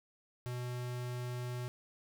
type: tone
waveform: square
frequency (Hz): 123.47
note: B2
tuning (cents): 0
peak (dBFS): -38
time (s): 0.46-1.68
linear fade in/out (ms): 0
effects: none